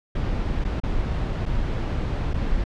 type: noise with dropouts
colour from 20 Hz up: brown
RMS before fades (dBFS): -24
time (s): 0.15-2.64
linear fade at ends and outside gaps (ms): 5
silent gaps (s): 0.642-0.648 / 0.801-0.834 / 1.456-1.46 / 2.336-2.34
effects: low-pass 4000 Hz 12 dB/octave